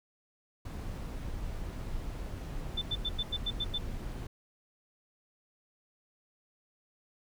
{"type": "noise", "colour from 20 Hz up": "brown", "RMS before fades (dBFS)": -38, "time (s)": [0.65, 4.27], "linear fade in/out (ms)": 5}
{"type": "tone bursts", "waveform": "sine", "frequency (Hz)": 3533, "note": "A7", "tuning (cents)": 6, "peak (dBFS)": -30, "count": 8, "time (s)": [2.77, 3.783], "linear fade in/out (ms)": 10, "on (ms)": 47, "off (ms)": 91}
{"effects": []}